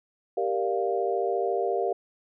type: chord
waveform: sine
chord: G minor seventh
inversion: none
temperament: equal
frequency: 392 / 466.2 / 587.3 / 698.5 Hz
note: G4 / Bb4 / D5 / F5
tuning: 0 / 0 / 0 / 0 cents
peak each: -28 / -29 / -33 / -29 dBFS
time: 0.37-1.93 s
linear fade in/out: 5 ms
effects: none